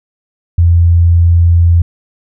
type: tone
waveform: sine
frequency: 85.3 Hz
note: F2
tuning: 40 cents flat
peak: -4 dBFS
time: 0.58-1.82 s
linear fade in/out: 5 ms
effects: none